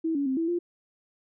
sine tone with pitch steps, 324.5 / 282.2 / 263.4 / 329.5 / 347.6 Hz, E4 / C#4 / C4 / E4 / F4, -27 / +31 / +12 / -1 / -8 cents, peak -24 dBFS, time 0.04-0.59 s, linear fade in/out 10 ms, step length 110 ms, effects none

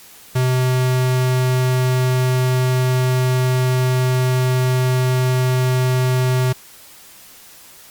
square tone, 127.8 Hz, C3, 40 cents flat, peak -15 dBFS, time 0.35-6.53 s, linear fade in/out 10 ms, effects white hiss -43 dBFS RMS until 7.9 s + Opus 48 kbps

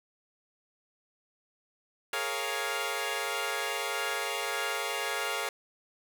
10% pulse chord, Bb minor seventh, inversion third, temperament equal, 415.3 / 466.2 / 554.4 / 698.5 Hz, Ab4 / Bb4 / Db5 / F5, 0 / 0 / 0 / 0 cents, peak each -28 dBFS, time 2.13-5.49 s, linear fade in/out 2 ms, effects none

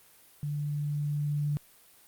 sine tone with level ramp, 146.83 Hz, D3, in tune, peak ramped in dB -30 to -26 dBFS, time 0.43-1.57 s, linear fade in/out 0 ms, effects white hiss -58 dBFS RMS until 2.07 s + Opus 32 kbps

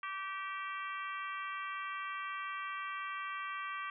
harmonic tone with a mistuned harmonic, 387.2 Hz, G4, 21 cents flat, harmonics 3 / 4 / 5 / 6 / 7 / 8, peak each -40 / -46 / -46 / -48 / -50 / -54 dBFS, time 0.03-3.9 s, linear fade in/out 2 ms, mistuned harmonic 8, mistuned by +55 cents, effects none

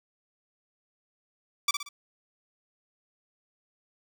10% pulse tone with echo, 1159 Hz, D6, 23 cents flat, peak -13 dBFS, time 1.68-1.71 s, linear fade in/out 5 ms, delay 60 ms, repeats 3, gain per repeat -7 dB, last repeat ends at 1.89 s, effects none

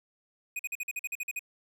square tone bursts, 2489 Hz, D#7, in tune, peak -32 dBFS, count 11, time 0.56-1.393 s, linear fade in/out 5 ms, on 33 ms, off 47 ms, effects none

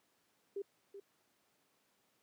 sine tone with echo, 398.4 Hz, G4, 28 cents sharp, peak -37 dBFS, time 0.56-0.62 s, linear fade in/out 5 ms, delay 380 ms, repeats 1, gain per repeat -10 dB, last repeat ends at 1 s, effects pink hiss -75 dBFS RMS until 2.22 s + high-pass 200 Hz 12 dB/octave

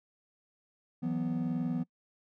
triangle chord, E suspended second, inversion none, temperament equal, 164.81 / 185 / 246.9 Hz, E3 / F#3 / B3, 0 / 0 / 0 cents, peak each -32 / -34 / -30 dBFS, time 1.02-1.84 s, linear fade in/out 20 ms, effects noise-tail reverb RT60 0.1 s tail -24 dB re dry + tanh soft clip ceiling -21 dBFS

